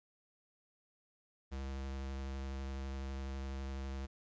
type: tone with vibrato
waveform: square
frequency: 67.3 Hz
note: C2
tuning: 49 cents sharp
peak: -40 dBFS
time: 1.51-4.07 s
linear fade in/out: 20 ms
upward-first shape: sine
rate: 12 Hz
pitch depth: 14 cents each way
effects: resampled to 16000 Hz + 13-bit